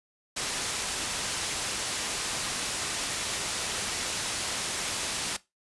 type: low-pass noise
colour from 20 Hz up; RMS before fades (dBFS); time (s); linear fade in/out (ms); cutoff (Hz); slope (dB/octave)
white; -32; 0.36-5.37; 10; 8800; 12
effects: noise-tail reverb RT60 0.2 s tail -18 dB re dry + resampled to 24000 Hz